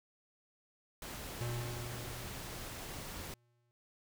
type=noise; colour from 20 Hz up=pink; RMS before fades=-45 dBFS; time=1.02-3.34 s; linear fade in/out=2 ms
type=tone with exponential decay; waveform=square; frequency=119.6 Hz; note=A#2; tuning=45 cents sharp; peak=-36 dBFS; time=1.41-3.71 s; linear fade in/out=0 ms; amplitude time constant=500 ms
effects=none